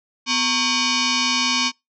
sine tone with frequency modulation, 1100 Hz, C#6, 14 cents flat, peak -17 dBFS, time 0.26-1.72 s, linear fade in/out 50 ms, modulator 675 Hz, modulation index 7.1, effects noise-tail reverb RT60 0.2 s tail -26 dB re dry

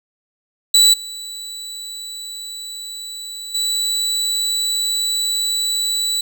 30% pulse tone with level steps, 3951 Hz, B7, in tune, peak -6 / -26 / -15 dBFS, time 0.74-6.21 s, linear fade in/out 5 ms, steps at 0.93 / 3.54 s, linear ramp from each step 10 ms, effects none

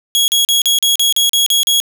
sawtooth tone bursts, 3322 Hz, G#7, in tune, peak -7 dBFS, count 10, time 0.15-1.801 s, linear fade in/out 0 ms, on 130 ms, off 39 ms, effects none

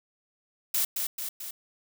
blue noise with echo, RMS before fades -26 dBFS, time 0.74-0.85 s, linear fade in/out 5 ms, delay 220 ms, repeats 3, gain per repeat -4 dB, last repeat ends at 1.51 s, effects none

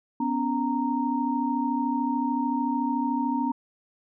sine tone cluster, 248.8 / 282.4 / 928 Hz, B3 / C#4 / A#5, +13 / +32 / -8 cents, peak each -27 / -28 / -28 dBFS, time 0.2-3.52 s, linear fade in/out 5 ms, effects none

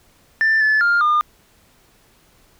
sine tone with pitch steps, 1776 / 1734 / 1403 / 1211 Hz, A6 / A6 / F6 / D#6, +16 / -26 / +8 / -47 cents, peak -11 dBFS, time 0.41-1.21 s, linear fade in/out 0 ms, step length 200 ms, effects tanh soft clip ceiling -11 dBFS + pink hiss -55 dBFS RMS until 2.59 s

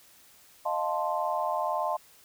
sine chord, F dominant seventh, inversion third, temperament equal with one note detuned, 617.2 / 698.5 / 880 / 1046.5 Hz, Eb5 / F5 / A5 / C6, -14 / 0 / 0 / 0 cents, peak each -32 dBFS, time 0.65-1.97 s, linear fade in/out 10 ms, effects white hiss -57 dBFS RMS until 2.24 s

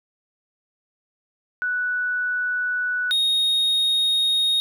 sine / triangle tone pair in turn, 1480 / 3729 Hz, F#6 / A#7, 0 / 0 cents, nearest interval octave + major third, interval 1600 cents, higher second, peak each -21 / -16 dBFS, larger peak second, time 1.62-3.11 / 3.11-4.6 s, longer neither, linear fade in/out 0 ms, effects none

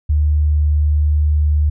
sine tone, 74.9 Hz, D2, 35 cents sharp, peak -11 dBFS, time 0.09-1.7 s, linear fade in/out 10 ms, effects none

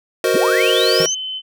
square chord, C half-diminished seventh, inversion second, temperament equal, 370 / 466.2 / 523.3 / 622.3 Hz, Gb4 / Bb4 / C5 / Eb5, 0 / 0 / 0 / 0 cents, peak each -20 / -19 / -21 / -22 dBFS, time 0.24-1.06 s, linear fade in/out 2 ms
sine linear sweep, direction up, 116.54 to 6410 Hz, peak -18 dBFS, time 0.34-1.15 s, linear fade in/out 10 ms
sine tone with pitch glide, 3076 to 3051 Hz, G7 to G7, -33 to -48 cents, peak -23 dBFS, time 0.58-1.42 s, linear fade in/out 50 ms, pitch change -15 cents, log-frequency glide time 0.72-0.92 s
square tone with exponential decay, 164.2 Hz, E3, 6 cents flat, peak -19 dBFS, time 1-1.12 s, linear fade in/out 2 ms, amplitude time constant 24 ms
effects none

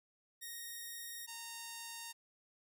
5% pulse tone pair in turn, 1864.7 / 923.8 Hz, A#6 / A#5, 0 / -16 cents, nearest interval octave, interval 1216 cents, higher first, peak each -34 / -33 dBFS, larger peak second, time 0.41-1.27 / 1.27-2.13 s, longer neither, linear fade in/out 20 ms, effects none

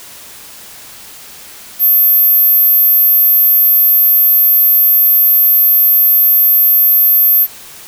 sine tone, 13410 Hz, G#9, 16 cents sharp, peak -3 dBFS, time 1.79-7.47 s, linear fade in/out 50 ms, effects tanh soft clip ceiling -5 dBFS + white hiss -34 dBFS RMS until 7.87 s

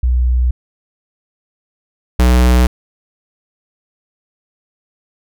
sine / square tone pair in turn, 61.74 / 61.74 Hz, B1 / B1, 0 / 0 cents, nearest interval unison, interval 0 cents, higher neither, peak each -10 / -8 dBFS, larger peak second, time 0.03-0.51 / 2.19-2.67 s, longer neither, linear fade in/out 5 ms, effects none

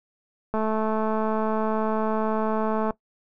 click train, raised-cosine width 1 ms, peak -13 dBFS, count 517, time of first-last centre 0.54-2.907 s, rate 218 Hz, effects noise-tail reverb RT60 0.1 s tail -19 dB re dry

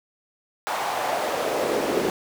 brown noise with high-pass filter sweep, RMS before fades -25 dBFS, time 0.67-2.1 s, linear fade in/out 0 ms, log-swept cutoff 900 to 360 Hz, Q 2.4, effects none

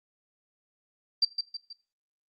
sine tone with echo, 4699 Hz, D8, in tune, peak -19 dBFS, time 1.22-1.25 s, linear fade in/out 5 ms, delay 160 ms, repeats 3, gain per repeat -7 dB, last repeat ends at 1.73 s, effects noise-tail reverb RT60 0.3 s tail -18 dB re dry + Opus 24 kbps

